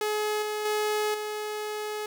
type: tone with level steps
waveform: sawtooth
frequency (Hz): 423.8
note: G#4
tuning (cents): +35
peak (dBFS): -22 / -25 / -21 / -27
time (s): 0.01-2.06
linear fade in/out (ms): 2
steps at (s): 0.42 / 0.65 / 1.14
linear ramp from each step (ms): 5
effects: none